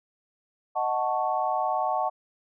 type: chord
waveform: sine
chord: D# half-diminished seventh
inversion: none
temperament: equal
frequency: 622.3 / 740 / 880 / 1108.7 Hz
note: D#5 / F#5 / A5 / C#6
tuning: 0 / 0 / 0 / 0 cents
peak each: -31 / -27 / -29 / -31 dBFS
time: 0.75-2.1 s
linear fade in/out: 20 ms
effects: none